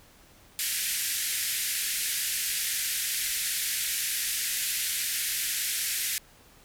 white band-pass noise, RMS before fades -30 dBFS, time 0.59-6.18 s, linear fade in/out 0 ms, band 1600 to 14000 Hz, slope 48 dB/octave, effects pink hiss -56 dBFS RMS until 6.64 s

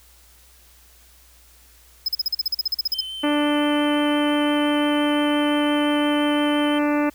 square tone bursts, 5100 Hz, D#8, 42 cents sharp, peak -19 dBFS, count 15, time 2.06-3.009 s, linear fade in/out 5 ms, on 25 ms, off 41 ms
triangle tone with vibrato, 3082 Hz, G7, 30 cents flat, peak -28 dBFS, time 2.93-6.79 s, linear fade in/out 10 ms, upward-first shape sine, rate 5.8 Hz, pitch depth 12 cents each way
harmonic tone, 294.4 Hz, D4, 4 cents sharp, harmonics 1 / 2 / 3 / 4 / 5 / 6 / 7 / 8 / 9, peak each -19 / -25 / -29 / -31 / -33 / -35 / -36 / -37 / -38 dBFS, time 3.23-7.1 s, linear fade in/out 10 ms
effects added 60 Hz sine -53 dBFS peak until 7.14 s + white hiss -53 dBFS RMS until 7.14 s

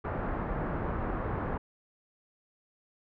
pink low-pass noise, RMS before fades -33 dBFS, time 0.04-1.58 s, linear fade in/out 10 ms, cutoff 1500 Hz, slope 24 dB/octave, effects none

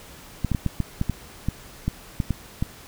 clicks, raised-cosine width 5 ms, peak -10 dBFS, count 12, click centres 0.447 / 0.517 / 0.548 / 0.663 / 0.803 / 1.014 / 1.097 / 1.486 / 1.88 / 2.202 / 2.307 / 2.625 s, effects pink hiss -45 dBFS RMS until 2.87 s

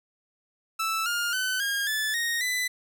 sawtooth tone with pitch steps, 1318.5 / 1413.1 / 1514.6 / 1623.3 / 1739.8 / 1864.6 / 1998.5 Hz, E6 / F6 / F#6 / G#6 / A6 / A#6 / B6, 0 / +20 / +40 / -40 / -20 / 0 / +20 cents, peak -22 dBFS, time 0.79-2.68 s, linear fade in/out 10 ms, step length 270 ms, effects none

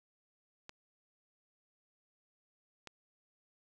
clicks, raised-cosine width 0.2 ms, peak -29 dBFS, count 2, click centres 0.694 / 2.873 s, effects none

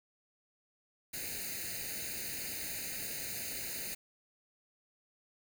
white noise with comb filter, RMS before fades -40 dBFS, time 1.13-3.95 s, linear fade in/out 10 ms, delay 0.45 ms, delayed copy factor +1, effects none

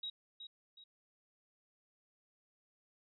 sine tone with echo, 3817 Hz, A#7, 40 cents sharp, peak -39 dBFS, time 0.03-0.1 s, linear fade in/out 5 ms, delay 370 ms, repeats 2, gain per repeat -8 dB, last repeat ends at 0.84 s, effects none

